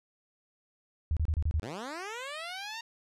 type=tone bursts; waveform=sine; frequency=77.9 Hz; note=D#2; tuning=3 cents sharp; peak=-25 dBFS; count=6; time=1.11-1.597 s; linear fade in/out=0 ms; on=57 ms; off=29 ms
type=linear sweep; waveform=10% pulse; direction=up; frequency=90.6 to 932.3 Hz; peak=-29 dBFS; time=1.62-2.81 s; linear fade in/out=5 ms
effects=low-pass 8000 Hz 12 dB/octave